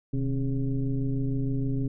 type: tone with frequency modulation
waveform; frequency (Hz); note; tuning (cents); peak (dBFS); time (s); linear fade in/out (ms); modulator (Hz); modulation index
sine; 128.8; C3; -27; -24; 0.13-1.88; 5; 142; 1.2
effects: none